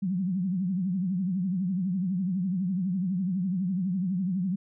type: tone with vibrato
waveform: sine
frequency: 185 Hz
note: F#3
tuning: in tune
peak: -25 dBFS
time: 0.02-4.56 s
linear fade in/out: 10 ms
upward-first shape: triangle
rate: 12 Hz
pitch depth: 160 cents each way
effects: none